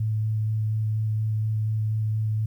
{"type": "tone with vibrato", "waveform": "sine", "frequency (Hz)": 108.7, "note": "A2", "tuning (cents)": -21, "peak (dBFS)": -22, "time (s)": [0, 2.46], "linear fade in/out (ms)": 5, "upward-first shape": "square", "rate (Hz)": 4.2, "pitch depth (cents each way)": 8, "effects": ["10-bit"]}